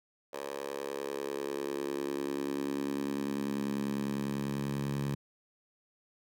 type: tone with high-pass filter sweep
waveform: 10% pulse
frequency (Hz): 70.1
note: C#2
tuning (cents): +20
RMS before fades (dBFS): -35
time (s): 0.33-5.15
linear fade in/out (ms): 5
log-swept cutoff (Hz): 560 to 140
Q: 3
effects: none